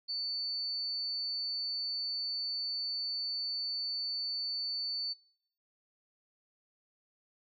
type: tone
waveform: sine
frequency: 4500 Hz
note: C#8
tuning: 25 cents sharp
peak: -33 dBFS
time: 0.08-5.14 s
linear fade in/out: 20 ms
effects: noise-tail reverb RT60 0.7 s tail -26 dB re dry